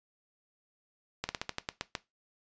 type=slowing click train; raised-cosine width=0.2 ms; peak=-15 dBFS; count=9; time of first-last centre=1.24-1.952 s; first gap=50 ms; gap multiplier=1.16; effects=noise-tail reverb RT60 0.2 s tail -17 dB re dry + resampled to 16000 Hz